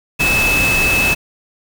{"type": "tone in noise", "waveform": "sine", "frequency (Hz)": 2604, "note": "E7", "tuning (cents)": -22, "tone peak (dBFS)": -13, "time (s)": [0.19, 1.15], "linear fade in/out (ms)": 20, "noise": "pink", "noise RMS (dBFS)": -19, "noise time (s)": [0.19, 1.15], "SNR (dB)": 3, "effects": []}